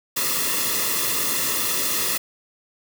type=noise with comb filter; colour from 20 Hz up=white; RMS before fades=-23 dBFS; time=0.16-2.18 s; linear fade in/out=10 ms; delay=1.3 ms; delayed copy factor=-0.8; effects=none